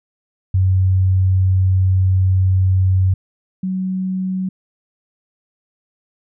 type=tone pair in turn; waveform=sine; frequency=93.8 / 187.17 Hz; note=F#2 / F#3; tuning=+24 / +20 cents; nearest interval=octave; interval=1196 cents; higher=second; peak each=-11 / -18 dBFS; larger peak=first; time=0.54-3.14 / 3.63-4.49 s; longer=first; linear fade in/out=5 ms; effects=none